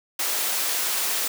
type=high-pass noise; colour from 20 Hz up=white; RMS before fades=-25 dBFS; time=0.19-1.28 s; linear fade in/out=5 ms; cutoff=410 Hz; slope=12 dB/octave; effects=none